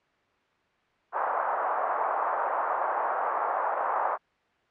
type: band-pass noise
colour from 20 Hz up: pink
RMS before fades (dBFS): -28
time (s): 1.12-4.18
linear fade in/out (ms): 50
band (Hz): 700 to 1200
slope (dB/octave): 24
effects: white hiss -66 dBFS RMS until 4.7 s + low-pass 2000 Hz 12 dB/octave